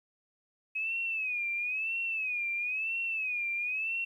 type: tone with vibrato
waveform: sine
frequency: 2542 Hz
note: D#7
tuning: 36 cents sharp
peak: -30 dBFS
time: 0.75-4.05 s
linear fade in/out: 10 ms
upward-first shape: sine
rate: 1 Hz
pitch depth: 120 cents each way
effects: 11-bit